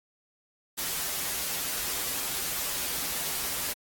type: noise with comb filter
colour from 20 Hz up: white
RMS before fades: -31 dBFS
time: 0.77-3.74 s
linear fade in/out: 20 ms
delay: 9.3 ms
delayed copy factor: -0.95
effects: AAC 64 kbps